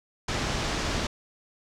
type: low-pass noise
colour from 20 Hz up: pink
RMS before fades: -29 dBFS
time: 0.28-1.07 s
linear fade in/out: 5 ms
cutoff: 6600 Hz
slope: 24 dB/octave
effects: none